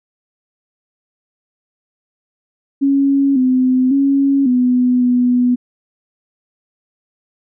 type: tone with pitch steps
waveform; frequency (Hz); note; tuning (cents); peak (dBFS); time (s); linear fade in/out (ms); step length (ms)
sine; 276.6 / 256 / 276.2 / 249.3 / 246.9; C#4 / C4 / C#4 / B3 / B3; -4 / -38 / -6 / +16 / 0; -10; 2.81-5.56; 20; 550
effects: none